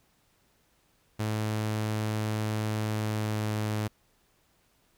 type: tone with pitch glide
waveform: sawtooth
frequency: 108 to 106.88 Hz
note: A2 to A2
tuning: -32 to -50 cents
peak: -24 dBFS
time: 1.19-3.88 s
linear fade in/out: 10 ms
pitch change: -18 cents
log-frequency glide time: 2.8-3.69 s
effects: pink hiss -68 dBFS RMS until 4.97 s